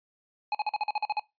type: tone bursts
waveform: square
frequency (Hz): 842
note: G#5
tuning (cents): +24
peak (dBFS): -26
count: 10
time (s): 0.52-1.196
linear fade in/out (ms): 2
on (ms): 28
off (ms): 44
effects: noise-tail reverb RT60 0.2 s tail -21 dB re dry + resampled to 11025 Hz